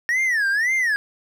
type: tone with vibrato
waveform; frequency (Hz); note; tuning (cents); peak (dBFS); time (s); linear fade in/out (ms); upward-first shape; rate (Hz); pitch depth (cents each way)
triangle; 1825; A#6; -37; -16; 0.09-0.96; 0; sine; 1.9; 250
effects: none